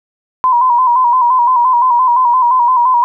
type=tone with vibrato; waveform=sine; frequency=987.8 Hz; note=B5; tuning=in tune; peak=-7 dBFS; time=0.44-3.04 s; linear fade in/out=0 ms; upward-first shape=square; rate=5.8 Hz; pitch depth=59 cents each way; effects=none